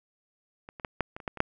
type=clicks; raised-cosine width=0.5 ms; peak=-28 / -28 / -17 / -11 / -24 / -29 / -16 / -26 / -7 dBFS; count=9; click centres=0.689 / 0.798 / 0.848 / 1.007 / 1.165 / 1.202 / 1.278 / 1.373 / 1.404 s; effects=none